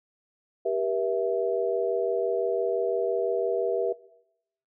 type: chord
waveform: sine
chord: E diminished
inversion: first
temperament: equal with one note detuned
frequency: 392 / 477.9 / 659.3 Hz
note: G4 / Bb4 / E5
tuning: 0 / +43 / 0 cents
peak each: -28 dBFS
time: 0.65-3.93 s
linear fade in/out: 10 ms
effects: noise-tail reverb RT60 0.8 s tail -20 dB re dry